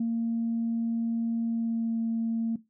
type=tone with pitch glide; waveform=sine; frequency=230 to 227.6 Hz; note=A#3 to A#3; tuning=-23 to -41 cents; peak=-24 dBFS; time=0-2.56 s; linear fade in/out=5 ms; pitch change=-18 cents; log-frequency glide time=1.45-2 s; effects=noise-tail reverb RT60 0.2 s tail -17 dB re dry + tanh soft clip ceiling -21 dBFS